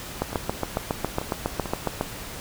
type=two click trains; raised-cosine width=1 ms; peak=-9 / -17 dBFS; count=14 / 4; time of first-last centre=0.22-2.011 / 0.33-1.657 s; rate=7.26 / 2.26 Hz; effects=pink hiss -37 dBFS RMS until 2.4 s